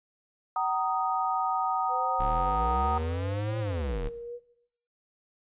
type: chord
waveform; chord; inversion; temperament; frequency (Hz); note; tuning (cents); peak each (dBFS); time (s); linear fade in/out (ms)
sine; D# minor; first; equal with one note detuned; 757.7 / 932.3 / 1244.5; F#5 / A#5 / D#6; +41 / 0 / 0; -30; 0.56-2.98; 2
type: tone with vibrato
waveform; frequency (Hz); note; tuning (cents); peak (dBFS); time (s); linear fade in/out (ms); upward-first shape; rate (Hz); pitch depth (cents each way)
sine; 497.7; B4; +13; -36; 1.88-4.4; 50; sine; 0.77; 98
type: linear two-way sweep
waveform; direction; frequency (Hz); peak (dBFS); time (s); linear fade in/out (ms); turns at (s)
square; up then down; 31.38 to 114 to 31.38; -30; 2.19-4.09; 10; 3.59
effects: noise-tail reverb RT60 0.7 s tail -17 dB re dry + resampled to 8000 Hz